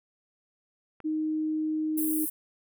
click, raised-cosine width 0.5 ms, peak -31 dBFS, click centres 1.003 s
sine tone, 311.1 Hz, D#4, in tune, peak -26 dBFS, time 1.04-2.26 s, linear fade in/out 20 ms
pink high-pass noise, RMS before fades -32 dBFS, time 1.97-2.3 s, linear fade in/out 10 ms, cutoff 9600 Hz, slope 48 dB/octave
effects none

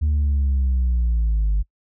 sine linear sweep, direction down, 76.3 to 49 Hz, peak -14 dBFS, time 0.01-1.63 s, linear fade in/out 20 ms, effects noise-tail reverb RT60 0.1 s tail -26 dB re dry + tanh soft clip ceiling -15 dBFS

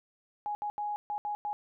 sine tone bursts at uneven times, 832 Hz, G#5, 3 cents sharp, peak -31 dBFS, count 6, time 0.46-0.55 / 0.62-0.7 / 0.78-0.96 / 1.1-1.18 / 1.25-1.35 / 1.45-1.53 s, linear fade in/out 0 ms, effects none

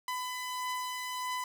sawtooth beating tone pair, 1003 / 1004.6 Hz, B5 / B5, +26 / +29 cents, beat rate 1.6 Hz, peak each -31 / -40 dBFS, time 0.08-1.44 s, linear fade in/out 2 ms, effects none

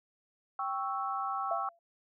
sine chord, C# diminished, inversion second, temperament equal, 784 / 1108.7 / 1318.5 Hz, G5 / C#6 / E6, 0 / 0 / 0 cents, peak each -36 dBFS, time 0.59-1.69 s, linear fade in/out 2 ms
sine tone with exponential decay, 680 Hz, F5, 46 cents flat, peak -28 dBFS, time 1.51-1.79 s, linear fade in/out 2 ms, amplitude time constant 60 ms
effects none

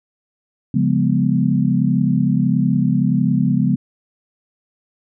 sine chord, C# dominant seventh, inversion none, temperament equal with one note detuned, 138.59 / 174.61 / 205.3 / 246.9 Hz, C#3 / E#3 / G#3 / B3, 0 / 0 / -20 / 0 cents, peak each -19 dBFS, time 0.74-3.76 s, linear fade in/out 5 ms, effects none

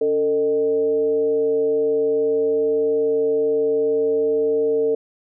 sine tone with frequency modulation, 449.7 Hz, A4, 38 cents sharp, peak -16 dBFS, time 0.01-4.95 s, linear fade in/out 5 ms, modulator 167 Hz, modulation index 0.43, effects none

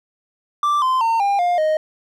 triangle tone with pitch steps, 1174 / 1033.9 / 910.5 / 801.9 / 706.2 / 621.9 Hz, D6 / C6 / A#5 / G5 / F5 / D#5, -1 / -21 / -41 / +39 / +19 / -1 cents, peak -13 dBFS, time 0.63-1.77 s, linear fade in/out 2 ms, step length 190 ms, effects none

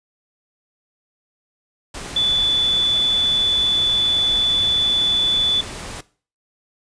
sine tone in noise, 3474 Hz, A7, 23 cents flat, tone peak -15 dBFS, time 2.16-5.61 s, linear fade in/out 5 ms, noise pink, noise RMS -32 dBFS, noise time 1.94-6.01 s, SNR +14 dB, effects noise-tail reverb RT60 0.4 s tail -19 dB re dry + resampled to 22050 Hz

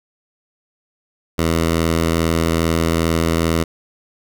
10% pulse tone, 82.41 Hz, E2, in tune, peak -7 dBFS, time 1.38-3.64 s, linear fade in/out 10 ms, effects none

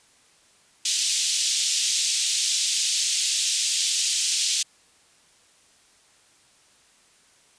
white band-pass noise, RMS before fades -24 dBFS, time 0.85-4.63 s, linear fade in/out 5 ms, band 3000 to 7900 Hz, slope 24 dB/octave, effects white hiss -58 dBFS RMS until 7.58 s + resampled to 22050 Hz

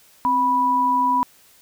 sine tone pair together, 261.6 / 983.1 Hz, C4 / B5, 0 / -8 cents, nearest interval octave + major seventh, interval 2292 cents, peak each -26 / -16 dBFS, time 0.25-1.23 s, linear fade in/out 0 ms, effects white hiss -53 dBFS RMS until 1.61 s

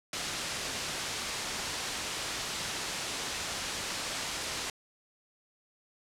white low-pass noise, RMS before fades -36 dBFS, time 0.13-4.7 s, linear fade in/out 2 ms, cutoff 6500 Hz, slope 12 dB/octave, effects low-pass 11000 Hz 12 dB/octave

